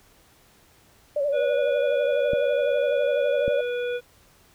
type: tone with vibrato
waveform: sine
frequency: 572 Hz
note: D5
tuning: 46 cents flat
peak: -21 dBFS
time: 1.16-3.61 s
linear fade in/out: 5 ms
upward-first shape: sine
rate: 12 Hz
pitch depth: 72 cents each way
type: harmonic tone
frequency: 487.8 Hz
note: B4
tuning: 21 cents flat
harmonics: 1 / 3 / 5 / 7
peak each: -25 / -35 / -39 / -42 dBFS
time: 1.32-4.01 s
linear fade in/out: 50 ms
type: clicks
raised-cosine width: 3 ms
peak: -17 / -17 dBFS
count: 2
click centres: 2.334 / 3.48 s
effects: pink hiss -57 dBFS RMS until 4.54 s